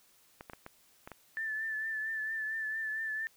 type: clicks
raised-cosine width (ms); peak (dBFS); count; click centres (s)
0.5; -29; 6; 0.409 / 0.498 / 0.534 / 0.664 / 1.075 / 1.117
type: tone with vibrato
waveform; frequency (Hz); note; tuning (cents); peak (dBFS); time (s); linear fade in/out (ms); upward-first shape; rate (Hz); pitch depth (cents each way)
sine; 1760; A6; 0; -33; 1.37-3.27; 0; triangle; 4.4; 40
effects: white hiss -65 dBFS RMS until 3.36 s